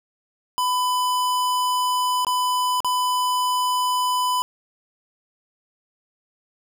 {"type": "tone with dropouts", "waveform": "square", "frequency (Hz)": 1000, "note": "B5", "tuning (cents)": 21, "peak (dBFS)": -20, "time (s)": [0.58, 4.42], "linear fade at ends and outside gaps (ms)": 0, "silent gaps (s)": [[2.248, 2.268], [2.804, 2.846]], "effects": []}